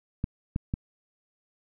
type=clicks; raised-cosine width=5 ms; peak=-15 dBFS; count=3; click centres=0.241 / 0.561 / 0.739 s; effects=none